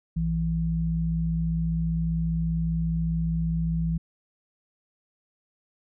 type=tone pair together; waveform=sine; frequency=59.03 / 164.1 Hz; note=A#1 / E3; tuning=+22 / -8 cents; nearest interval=octave + tritone; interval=1770 cents; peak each=-29 / -24 dBFS; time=0.16-3.98 s; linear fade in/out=10 ms; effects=none